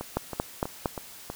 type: two click trains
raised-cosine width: 1 ms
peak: -11 / -19 dBFS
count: 4 / 5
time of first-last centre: 0.17-0.858 / 0.01-1.3 s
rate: 4.36 / 3.1 Hz
effects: white hiss -46 dBFS RMS until 1.35 s